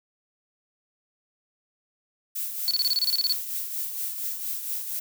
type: noise with tremolo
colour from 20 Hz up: violet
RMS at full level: -29 dBFS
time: 2.35-5 s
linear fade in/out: 10 ms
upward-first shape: triangle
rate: 4.3 Hz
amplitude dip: 55%
type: tone bursts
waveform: sine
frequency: 4435 Hz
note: C#8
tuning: in tune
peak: -20 dBFS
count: 12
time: 2.68-3.325 s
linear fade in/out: 0 ms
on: 29 ms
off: 27 ms
effects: none